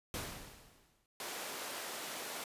pink noise with exponential decay, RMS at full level -38 dBFS, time 0.14-1.06 s, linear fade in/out 1 ms, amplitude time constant 200 ms
pink high-pass noise, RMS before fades -43 dBFS, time 1.2-2.44 s, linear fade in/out 2 ms, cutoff 420 Hz, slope 12 dB/octave
effects resampled to 32000 Hz

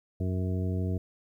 harmonic tone, 92.5 Hz, F#2, in tune, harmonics 1 / 2 / 3 / 4 / 5 / 7, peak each -28 / -34 / -38 / -40 / -42 / -45 dBFS, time 0.2-0.98 s, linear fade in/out 5 ms, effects 11-bit

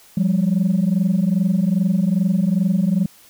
sine tone pair together, 175.6 / 198.07 Hz, F3 / G3, +10 / +18 cents, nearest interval major second, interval 208 cents, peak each -16 dBFS, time 0.17-3.06 s, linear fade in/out 5 ms, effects tanh soft clip ceiling -11 dBFS + white hiss -49 dBFS RMS until 3.29 s

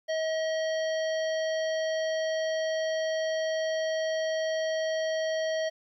harmonic tone with a mistuned harmonic, 637 Hz, D#5, 41 cents sharp, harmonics 1 / 3 / 5 / 7 / 9, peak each -27 / -37 / -41 / -44 / -46 dBFS, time 0.08-5.7 s, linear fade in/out 20 ms, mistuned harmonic 9, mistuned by -22 cents, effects 11-bit

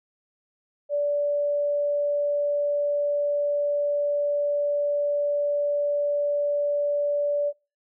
sine tone, 580 Hz, D5, 22 cents flat, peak -21 dBFS, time 0.89-7.53 s, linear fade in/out 50 ms, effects noise-tail reverb RT60 0.3 s tail -22 dB re dry

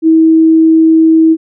sine tone, 322 Hz, E4, 41 cents flat, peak -3 dBFS, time 0.02-1.37 s, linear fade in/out 50 ms, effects none

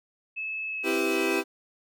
sine tone with pitch glide, 2600 to 2555 Hz, E7 to D#7, -24 to +45 cents, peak -30 dBFS, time 0.36-1.42 s, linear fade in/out 20 ms, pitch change -31 cents, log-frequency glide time 0.68-0.95 s
40% pulse chord, C major seventh, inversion none, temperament equal, 261.6 / 329.6 / 392 / 493.9 Hz, C4 / E4 / G4 / B4, 0 / 0 / 0 / 0 cents, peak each -33 / -28 / -27 / -33 dBFS, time 0.83-1.44 s, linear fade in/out 50 ms
effects none

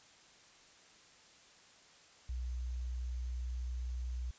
sine tone with sample-and-hold, 61.74 Hz, B1, in tune, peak -36 dBFS, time 2.29-4.31 s, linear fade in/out 5 ms, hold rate 6300 Hz, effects white hiss -61 dBFS RMS until 4.38 s + resampled to 16000 Hz

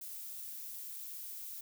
violet noise, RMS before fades -45 dBFS, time 0.01-1.61 s, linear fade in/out 5 ms, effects none

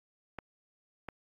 clicks, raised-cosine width 0.5 ms, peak -24 dBFS, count 2, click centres 0.387 / 1.087 s, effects AAC 64 kbps

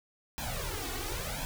pink noise with flanger, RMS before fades -36 dBFS, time 0.38-1.45 s, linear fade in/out 0 ms, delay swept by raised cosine 1.2 to 2.7 ms, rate 0.94 Hz, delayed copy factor +0.85, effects none

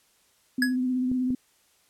sine tone with vibrato, 253.8 Hz, B3, 47 cents sharp, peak -23 dBFS, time 0.58-1.35 s, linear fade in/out 5 ms, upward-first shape triangle, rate 16 Hz, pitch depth 32 cents each way
square tone with exponential decay, 1677 Hz, G#6, 16 cents sharp, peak -19 dBFS, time 0.62-0.76 s, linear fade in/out 2 ms, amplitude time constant 30 ms
clicks, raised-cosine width 3 ms, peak -24 dBFS, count 2, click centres 1.116 / 1.305 s
effects white hiss -64 dBFS RMS until 1.89 s + low-pass 12000 Hz 12 dB/octave

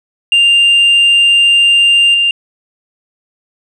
sine tone with level steps, 2794 Hz, F7, in tune, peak -3 / -7 dBFS, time 0.32-2.31 s, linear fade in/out 2 ms, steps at 2.14 s, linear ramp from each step 5 ms, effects tanh soft clip ceiling -4 dBFS

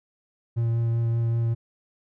triangle tone with vibrato, 115.9 Hz, A#2, 10 cents flat, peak -19 dBFS, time 0.56-1.55 s, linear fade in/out 20 ms, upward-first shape triangle, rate 5.2 Hz, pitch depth 13 cents each way, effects none

